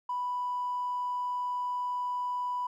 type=tone with tanh clipping; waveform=triangle; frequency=987.8 Hz; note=B5; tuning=in tune; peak=-29 dBFS; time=0.09-2.67 s; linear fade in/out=5 ms; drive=1 dB; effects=none